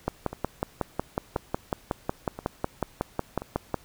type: two click trains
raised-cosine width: 1 ms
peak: -11 / -21 dBFS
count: 21 / 4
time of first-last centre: 0.08-3.743 / 0.33-3.42 s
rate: 5.46 / 0.971 Hz
effects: pink hiss -55 dBFS RMS until 3.84 s